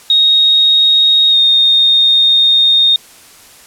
sine tone with pitch glide, 3746 to 3686 Hz, A#7 to A#7, +8 to -20 cents, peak -6 dBFS, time 0.1-2.96 s, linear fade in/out 2 ms, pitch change -28 cents, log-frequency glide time 1.3-1.36 s, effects white hiss -40 dBFS RMS until 3.66 s + low-pass 12000 Hz 12 dB/octave

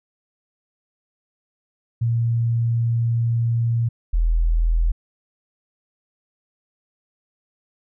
sine tone pair in turn, 116.54 / 41.2 Hz, A#2 / E1, 0 / 0 cents, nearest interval octave + tritone, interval 1800 cents, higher first, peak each -17 / -15 dBFS, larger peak second, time 2.01-3.89 / 4.13-4.92 s, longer first, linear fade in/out 10 ms, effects none

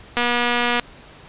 click train, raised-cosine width 0.3 ms, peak -4 dBFS, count 152, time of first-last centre 0.17-0.797 s, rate 241 Hz, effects pink hiss -44 dBFS RMS until 1.28 s + resampled to 8000 Hz

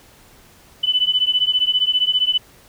sine beating tone pair, 2991 / 3006 Hz, F#7 / F#7, +18 / +27 cents, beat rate 15 Hz, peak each -18 dBFS, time 0.83-2.38 s, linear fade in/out 10 ms, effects pink hiss -49 dBFS RMS until 2.68 s

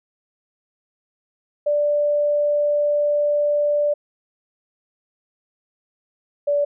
sine tone pair in turn, 587.3 / 578.2 Hz, D5 / D5, 0 / -27 cents, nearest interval unison, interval 27 cents, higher first, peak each -16 dBFS, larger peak neither, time 1.66-3.94 / 6.47-6.65 s, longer first, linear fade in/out 10 ms, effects none

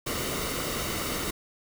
pink noise with comb filter, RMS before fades -31 dBFS, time 0.06-1.31 s, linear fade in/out 10 ms, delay 1.2 ms, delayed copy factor -0.5, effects none

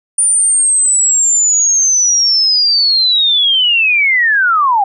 sine linear sweep, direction down, 9340 to 764 Hz, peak -8 dBFS, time 0.18-4.84 s, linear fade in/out 5 ms, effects none

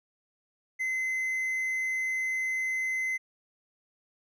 triangle tone, 2052 Hz, C7, 34 cents flat, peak -26 dBFS, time 0.79-3.18 s, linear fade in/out 20 ms, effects none

